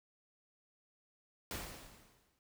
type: noise with exponential decay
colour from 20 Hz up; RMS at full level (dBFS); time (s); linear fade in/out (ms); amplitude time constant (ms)
pink; -40; 1.51-2.39; 1; 190
effects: noise-tail reverb RT60 0.1 s tail -22 dB re dry